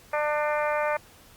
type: harmonic tone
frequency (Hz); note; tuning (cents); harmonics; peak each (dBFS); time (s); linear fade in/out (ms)
299.1; D4; +32; 2 / 3 / 4 / 5 / 6 / 7 / 8; -26 / -30 / -32 / -34 / -36 / -37 / -38; 0.13-0.97; 5
effects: pink hiss -53 dBFS RMS until 1.36 s + Opus 48 kbps